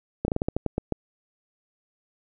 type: slowing click train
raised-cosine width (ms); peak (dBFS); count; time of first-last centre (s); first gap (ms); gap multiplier
2; -11; 10; 0.25-0.923; 31; 1.21
effects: none